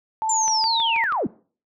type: tone with pitch glide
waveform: sine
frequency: 881 to 913.1 Hz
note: A5 to A#5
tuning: +2 to -36 cents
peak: -21 dBFS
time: 0.22-1.04 s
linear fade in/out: 0 ms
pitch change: +62 cents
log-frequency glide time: 0.63-0.69 s
type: linear sweep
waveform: sine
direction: down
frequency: 7360 to 152.4 Hz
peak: -20 dBFS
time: 0.29-1.27 s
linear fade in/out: 5 ms
type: click train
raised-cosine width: 0.3 ms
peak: -19 dBFS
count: 5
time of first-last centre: 0.48-1.123 s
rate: 6.22 Hz
effects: noise-tail reverb RT60 0.4 s tail -20 dB re dry